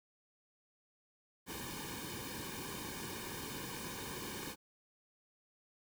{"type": "noise with comb filter", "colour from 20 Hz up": "pink", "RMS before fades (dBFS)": -44, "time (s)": [1.46, 4.56], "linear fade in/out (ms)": 50, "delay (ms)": 1.5, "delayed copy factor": -0.9, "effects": []}